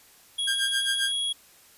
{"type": "tone", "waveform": "square", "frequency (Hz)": 3322, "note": "G#7", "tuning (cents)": 0, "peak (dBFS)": -26, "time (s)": [0.38, 1.33], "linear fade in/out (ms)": 10}
{"type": "tone with tremolo", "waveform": "sawtooth", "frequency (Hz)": 1600, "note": "G6", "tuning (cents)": 35, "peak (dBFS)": -21, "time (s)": [0.47, 1.12], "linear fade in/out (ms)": 10, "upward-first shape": "sine", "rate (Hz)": 7.5, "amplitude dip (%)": 90}
{"effects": ["white hiss -55 dBFS RMS until 1.77 s", "resampled to 32000 Hz"]}